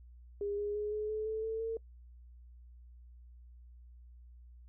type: tone with pitch steps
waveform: sine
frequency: 406.4 / 412.5 / 418.8 / 425.1 / 431.6 / 438.1 / 444.7 / 451.5 Hz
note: G#4 / G#4 / G#4 / G#4 / A4 / A4 / A4 / A4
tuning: -38 / -12 / +15 / +40 / -33 / -7 / +18 / +45 cents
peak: -33 dBFS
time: 0.41-1.77 s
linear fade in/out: 2 ms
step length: 170 ms
effects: noise-tail reverb RT60 0.1 s tail -24 dB re dry + added 60 Hz sine -52 dBFS peak until 4.68 s